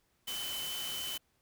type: tone in noise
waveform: sine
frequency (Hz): 3038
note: F#7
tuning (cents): +45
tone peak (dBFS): -38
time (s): 0.27-1.18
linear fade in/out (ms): 10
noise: white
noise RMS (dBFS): -41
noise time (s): 0.27-1.18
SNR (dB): 0
effects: pink hiss -74 dBFS RMS until 1.41 s